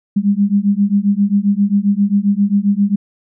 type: beating tone pair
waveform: sine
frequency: 198.1 / 205.6 Hz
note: G3 / G#3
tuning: +18 / -17 cents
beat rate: 7.5 Hz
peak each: -14 dBFS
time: 0.16-2.96 s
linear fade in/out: 10 ms
effects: none